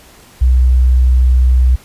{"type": "tone", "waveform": "sine", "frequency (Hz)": 63, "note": "B1", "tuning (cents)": 35, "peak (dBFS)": -6, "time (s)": [0.41, 1.76], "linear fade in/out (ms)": 10, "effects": ["pink hiss -42 dBFS RMS until 1.84 s", "resampled to 32000 Hz"]}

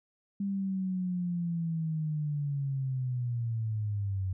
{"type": "linear sweep", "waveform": "sine", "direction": "down", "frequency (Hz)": [200, 92.5], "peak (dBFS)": -29, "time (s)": [0.4, 4.33], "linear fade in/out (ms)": 5, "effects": []}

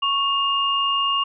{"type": "tone pair together", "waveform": "sine", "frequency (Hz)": [1108.7, 2825], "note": ["C#6", "F7"], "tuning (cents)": [0, 19], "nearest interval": "octave + major third", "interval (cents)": 1619, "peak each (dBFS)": [-21, -21], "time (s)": [0.02, 1.24], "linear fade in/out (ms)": 10, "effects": []}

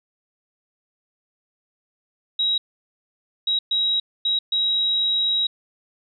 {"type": "tone bursts at uneven times", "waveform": "sine", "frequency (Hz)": 3837, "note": "A#7", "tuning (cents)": 49, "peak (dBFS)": -18, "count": 5, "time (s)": [[2.39, 2.58], [3.47, 3.59], [3.71, 4], [4.25, 4.39], [4.52, 5.47]], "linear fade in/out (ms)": 5, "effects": []}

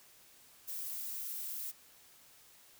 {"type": "noise", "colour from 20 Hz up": "violet", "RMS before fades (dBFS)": -41, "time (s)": [0.67, 1.72], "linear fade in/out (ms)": 20, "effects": ["white hiss -61 dBFS RMS until 2.79 s"]}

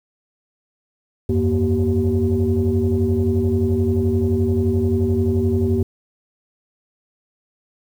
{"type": "tone cluster", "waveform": "sine", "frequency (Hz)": [85.9, 97.4, 236.5, 383.4], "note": ["F2", "G2", "A#3", "G4"], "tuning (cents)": [-28, -11, 25, -38], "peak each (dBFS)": -20, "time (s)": [1.29, 5.83], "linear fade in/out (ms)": 5, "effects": ["tanh soft clip ceiling -9 dBFS", "8-bit"]}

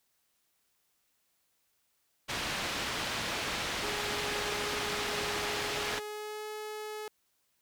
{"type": "low-pass noise", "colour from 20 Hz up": "white", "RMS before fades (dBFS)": -35, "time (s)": [2.28, 6], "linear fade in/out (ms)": 20, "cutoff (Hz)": 3600, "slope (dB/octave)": 12}
{"type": "tone with pitch glide", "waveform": "sawtooth", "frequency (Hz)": [415.3, 426.7], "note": ["G#4", "G#4"], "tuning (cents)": [0, 47], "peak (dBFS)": -34, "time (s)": [3.83, 7.08], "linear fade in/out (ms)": 2, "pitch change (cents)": 47, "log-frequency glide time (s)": [5.62, 6.48]}
{"effects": ["white hiss -75 dBFS RMS until 7.61 s"]}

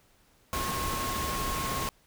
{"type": "tone in noise", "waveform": "sine", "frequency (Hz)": 1082, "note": "C#6", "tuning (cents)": -42, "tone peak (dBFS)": -33, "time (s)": [0.53, 1.89], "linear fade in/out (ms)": 0, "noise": "pink", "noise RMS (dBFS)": -33, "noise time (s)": [0.53, 1.89], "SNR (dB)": -3, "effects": ["pink hiss -64 dBFS RMS until 2.06 s"]}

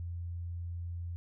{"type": "tone", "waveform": "sine", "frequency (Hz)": 86.1, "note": "F2", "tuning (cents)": -24, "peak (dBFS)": -36, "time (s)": [0, 1.16], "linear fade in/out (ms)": 0, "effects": []}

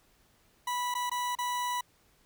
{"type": "tone with dropouts", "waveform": "40% pulse", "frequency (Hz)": 983, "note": "B5", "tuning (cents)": -8, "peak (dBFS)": -29, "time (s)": [0.67, 1.81], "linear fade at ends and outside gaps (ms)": 5, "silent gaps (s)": [[0.942, 0.95], [1.097, 1.114], [1.353, 1.386]], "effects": ["pink hiss -66 dBFS RMS until 2.25 s"]}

